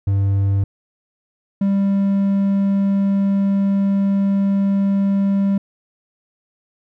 triangle tone pair in turn, 98.7 / 197.4 Hz, G2 / G3, +12 / +12 cents, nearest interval octave, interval 1200 cents, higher second, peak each -12 dBFS, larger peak neither, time 0.07-0.64 / 1.61-5.58 s, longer second, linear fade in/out 5 ms, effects none

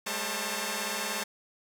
5% pulse tone cluster, 200.1 / 217.3 / 537 / 888 Hz, G3 / A3 / C5 / A5, +36 / -21 / +45 / +16 cents, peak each -26 / -26 / -25 / -23 dBFS, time 0.06-1.24 s, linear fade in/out 10 ms, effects none

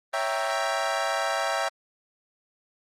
25% pulse chord, C# diminished seventh, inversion none, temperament equal, 554.4 / 659.3 / 784 / 932.3 Hz, C#5 / E5 / G5 / Bb5, 0 / 0 / 0 / 0 cents, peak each -28 / -25 / -26 / -30 dBFS, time 0.13-1.69 s, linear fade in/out 10 ms, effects low-pass 8000 Hz 12 dB/octave + Opus 32 kbps

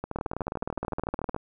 two click trains, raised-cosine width 1 ms, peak -16 / -18 dBFS, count 24 / 19, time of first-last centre 0.16-1.346 / 0.04-1.364 s, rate 19.4 / 13.6 Hz, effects none

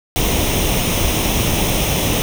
pink noise with comb filter, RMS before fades -17 dBFS, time 0.16-2.22 s, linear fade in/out 0 ms, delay 0.33 ms, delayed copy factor +0.6, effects none

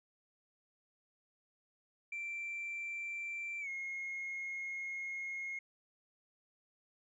sine tone with pitch glide, 2349 to 2154 Hz, D7 to C7, 0 to +50 cents, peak -37 dBFS, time 2.12-5.59 s, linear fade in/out 5 ms, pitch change -150 cents, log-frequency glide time 3.6-3.69 s, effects tanh soft clip ceiling -36 dBFS

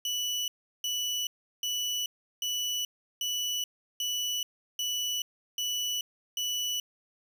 30% pulse tone bursts, 2960 Hz, F#7, in tune, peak -26 dBFS, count 9, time 0.05-6.8 s, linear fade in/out 2 ms, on 430 ms, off 360 ms, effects none

